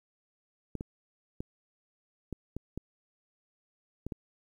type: clicks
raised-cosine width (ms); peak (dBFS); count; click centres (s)
3; -23; 8; 0.753 / 0.809 / 1.405 / 2.327 / 2.566 / 2.776 / 4.066 / 4.122
effects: 10-bit